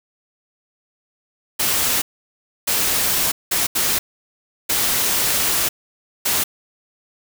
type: noise bursts at uneven times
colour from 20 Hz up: white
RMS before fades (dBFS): -19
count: 6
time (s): 1.59-2.02 / 2.67-3.32 / 3.51-3.67 / 3.75-3.99 / 4.69-5.69 / 6.25-6.44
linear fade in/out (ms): 10
effects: none